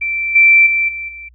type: tone with level steps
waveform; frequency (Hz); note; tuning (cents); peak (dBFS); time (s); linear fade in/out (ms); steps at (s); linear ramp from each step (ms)
sine; 2341; D7; -6; -16 / -5 / -12 / -22 / -29; 0.01-1.29; 10; 0.35 / 0.66 / 0.88 / 1.08; 10
effects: added 60 Hz sine -44 dBFS peak until 1.34 s